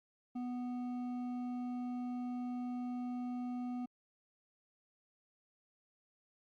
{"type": "tone with hard clipping", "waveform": "triangle", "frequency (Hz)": 246.9, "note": "B3", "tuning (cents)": 0, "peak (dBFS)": -39, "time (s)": [0.35, 3.86], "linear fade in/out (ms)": 10, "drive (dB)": 11, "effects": ["Opus 48 kbps"]}